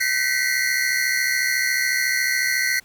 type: tone cluster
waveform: square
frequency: 1532 / 1916 / 1990 / 2118 / 4270 Hz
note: G6 / A#6 / B6 / C7 / C8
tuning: -40 / +47 / +13 / +21 / +34 cents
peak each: -28 / -26 / -24 / -28 / -29 dBFS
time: 0-2.8 s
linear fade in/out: 10 ms
effects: pink hiss -54 dBFS RMS until 2.84 s